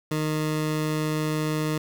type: tone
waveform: 20% pulse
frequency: 154.4 Hz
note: D#3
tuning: 13 cents flat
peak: -19 dBFS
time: 0.11-1.78 s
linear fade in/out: 5 ms
effects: 9-bit